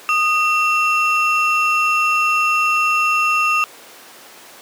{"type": "ring-modulated tone", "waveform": "triangle", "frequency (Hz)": 1974, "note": "B6", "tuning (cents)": -1, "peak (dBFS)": -9, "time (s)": [0.09, 3.64], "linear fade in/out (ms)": 0, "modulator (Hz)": 736, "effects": ["pink hiss -40 dBFS RMS until 4.61 s", "high-pass 400 Hz 12 dB/octave"]}